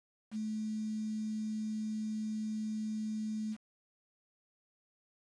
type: tone with quantisation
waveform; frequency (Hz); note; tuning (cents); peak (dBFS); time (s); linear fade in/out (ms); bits
sine; 216.2; A3; -30; -34; 0.31-3.57; 50; 9
effects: resampled to 22050 Hz